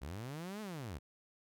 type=linear two-way sweep; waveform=sawtooth; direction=up then down; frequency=59.3 to 220 to 59.3 Hz; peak=-38 dBFS; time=0.01-0.99 s; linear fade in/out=20 ms; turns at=0.61 s; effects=none